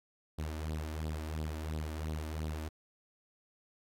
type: tone with flanger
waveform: sawtooth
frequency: 77.78 Hz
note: D#2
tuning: in tune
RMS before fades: -38 dBFS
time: 0.38-2.69 s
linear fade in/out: 10 ms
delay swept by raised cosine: 0.22 to 3.42 ms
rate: 2.9 Hz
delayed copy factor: +0.65
effects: AAC 64 kbps